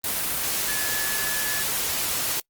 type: tone in noise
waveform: sine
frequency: 1716 Hz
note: A6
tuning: 44 cents flat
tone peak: -30 dBFS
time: 0.68-1.63 s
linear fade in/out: 2 ms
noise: white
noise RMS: -26 dBFS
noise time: 0.04-2.4 s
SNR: -7 dB
effects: noise-tail reverb RT60 0.1 s tail -25 dB re dry + Opus 24 kbps